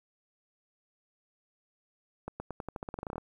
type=accelerating click train; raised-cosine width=1 ms; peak=-23 dBFS; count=16; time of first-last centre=2.28-3.181 s; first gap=120 ms; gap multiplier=0.89; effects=10-bit